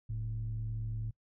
sine tone pair together, 41.16 / 110 Hz, E1 / A2, -2 / 0 cents, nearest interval octave + perfect fourth, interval 1702 cents, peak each -39 / -34 dBFS, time 0.09-1.11 s, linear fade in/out 10 ms, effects noise-tail reverb RT60 0.1 s tail -25 dB re dry + tanh soft clip ceiling -29 dBFS

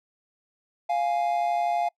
triangle tone pair together, 698.6 / 830.6 Hz, F5 / G#5, 0 / 0 cents, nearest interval minor third, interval 300 cents, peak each -22 / -26 dBFS, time 0.89-1.89 s, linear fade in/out 10 ms, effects noise-tail reverb RT60 0.1 s tail -25 dB re dry

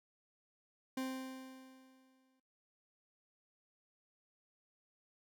40% pulse tone with exponential decay, 261.6 Hz, C4, in tune, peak -35 dBFS, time 0.97-2.4 s, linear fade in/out 5 ms, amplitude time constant 310 ms, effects noise-tail reverb RT60 0.4 s tail -20 dB re dry

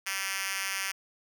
5% pulse tone with high-pass filter, 193.9 Hz, G3, 19 cents flat, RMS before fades -33 dBFS, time 0.06-0.92 s, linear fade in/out 10 ms, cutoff 2200 Hz, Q 0.86, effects none

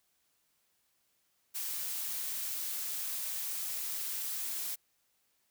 blue noise, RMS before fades -37 dBFS, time 1.54-4.76 s, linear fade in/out 20 ms, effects white hiss -75 dBFS RMS until 5.5 s

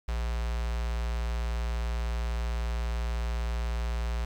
square tone with notch filter, 58.2 Hz, A#1, 2 cents flat, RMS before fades -30 dBFS, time 0.08-4.25 s, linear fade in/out 5 ms, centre 250 Hz, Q 0.59, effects low-pass 6000 Hz 12 dB/octave + 9-bit

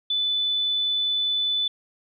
sine tone, 3495 Hz, A7, 12 cents flat, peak -21 dBFS, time 0.1-1.68 s, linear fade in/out 5 ms, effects none

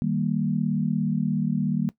sine chord, Eb major, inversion none, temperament equal, 155.56 / 196 / 233.1 Hz, Eb3 / G3 / Bb3, 0 / 0 / 0 cents, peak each -26 dBFS, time 0.02-1.89 s, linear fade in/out 0 ms, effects noise-tail reverb RT60 0.1 s tail -18 dB re dry

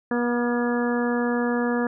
harmonic tone with a mistuned harmonic, 240.9 Hz, B3, 43 cents flat, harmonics 1 / 2 / 3 / 4 / 5 / 6 / 7, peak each -23 / -26 / -33 / -34 / -35 / -37 / -32 dBFS, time 0.11-1.87 s, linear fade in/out 2 ms, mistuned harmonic 6, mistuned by -34 cents, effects none

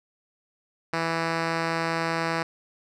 5% pulse tone, 164.81 Hz, E3, in tune, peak -13 dBFS, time 0.93-2.43 s, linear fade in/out 5 ms, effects low-pass 5000 Hz 12 dB/octave

